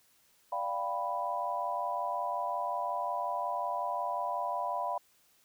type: chord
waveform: sine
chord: G dominant seventh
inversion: second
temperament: equal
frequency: 587.3 / 698.5 / 784 / 987.8 Hz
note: D5 / F5 / G5 / B5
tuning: 0 / 0 / 0 / 0 cents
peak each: -39 / -36 / -39 / -34 dBFS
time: 0.52-4.98 s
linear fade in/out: 5 ms
effects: white hiss -67 dBFS RMS until 5.44 s